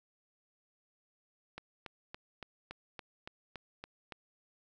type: click train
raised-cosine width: 0.3 ms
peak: -27 dBFS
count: 10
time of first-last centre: 1.58-4.122 s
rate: 3.54 Hz
effects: none